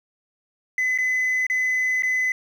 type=tone with dropouts; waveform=sine; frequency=2019 Hz; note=B6; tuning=38 cents sharp; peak=-17 dBFS; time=0.78-2.32 s; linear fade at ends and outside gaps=2 ms; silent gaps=0.977-0.985 / 1.467-1.499 / 2.023-2.033 s; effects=tanh soft clip ceiling -18 dBFS + 8-bit